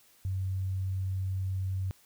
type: tone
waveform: sine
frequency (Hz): 94.7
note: F#2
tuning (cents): +41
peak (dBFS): -29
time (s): 0.25-1.91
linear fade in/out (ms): 0
effects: white hiss -62 dBFS RMS until 2.05 s